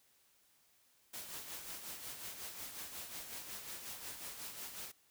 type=noise with tremolo; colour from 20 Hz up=white; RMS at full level=-45 dBFS; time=1.13-4.92 s; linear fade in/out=10 ms; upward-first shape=sine; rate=5.5 Hz; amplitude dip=50%; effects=white hiss -71 dBFS RMS until 5.1 s